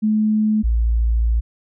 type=tone pair in turn; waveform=sine; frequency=214.9 / 56.92 Hz; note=A3 / A#1; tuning=-41 / -41 cents; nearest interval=octave + major seventh; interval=2300 cents; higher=first; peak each=-14 dBFS; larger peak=neither; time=0.02-0.63 / 0.63-1.41 s; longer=second; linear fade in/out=20 ms; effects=none